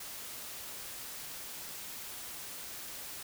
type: noise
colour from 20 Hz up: white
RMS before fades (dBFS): -44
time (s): 0-3.23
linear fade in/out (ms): 5
effects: none